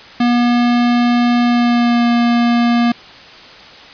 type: tone with pitch glide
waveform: square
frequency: 240.8 to 237.3 Hz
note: B3 to A#3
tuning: -44 to +31 cents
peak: -11 dBFS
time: 0.2-2.92 s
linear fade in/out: 5 ms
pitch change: -25 cents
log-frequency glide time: 1.43-2.07 s
effects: white hiss -37 dBFS RMS until 3.93 s + resampled to 11025 Hz